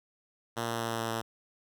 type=tone with pitch steps; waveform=5% pulse; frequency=116.54 / 115.87 / 115.2 / 114.54 / 113.88 / 113.22 Hz; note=A#2 / A#2 / A#2 / A#2 / A#2 / A2; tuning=0 / -10 / -20 / -30 / -40 / +50 cents; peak=-20 dBFS; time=0.56-1.22 s; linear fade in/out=20 ms; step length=110 ms; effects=none